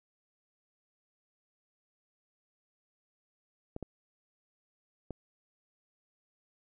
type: clicks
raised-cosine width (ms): 2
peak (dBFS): -25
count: 3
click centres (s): 3.764 / 3.827 / 5.107
effects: none